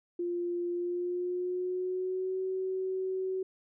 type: tone with pitch glide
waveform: sine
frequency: 349.2 to 376.4 Hz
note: F4 to F#4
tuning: 0 to +30 cents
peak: -30 dBFS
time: 0.19-3.43 s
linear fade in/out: 5 ms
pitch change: +130 cents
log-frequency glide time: 0.71-2.4 s
effects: none